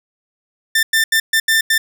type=tone bursts at uneven times; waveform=sawtooth; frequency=1788 Hz; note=A6; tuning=27 cents sharp; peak=-8 dBFS; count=6; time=0.75-0.83 / 0.93-1.04 / 1.12-1.2 / 1.33-1.4 / 1.48-1.61 / 1.7-1.78 s; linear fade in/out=5 ms; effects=none